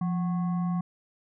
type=tone with frequency modulation; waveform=sine; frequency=174.9 Hz; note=F3; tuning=3 cents sharp; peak=-25 dBFS; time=0.01-0.81 s; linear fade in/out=5 ms; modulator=922 Hz; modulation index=0.34; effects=none